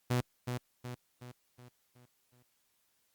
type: tone with echo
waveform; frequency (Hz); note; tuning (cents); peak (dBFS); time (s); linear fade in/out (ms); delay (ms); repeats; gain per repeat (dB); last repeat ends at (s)
sawtooth; 123.47; B2; 0; -24; 0.1-0.21; 10; 370; 6; -6; 2.43
effects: white hiss -75 dBFS RMS until 3.14 s + Opus 48 kbps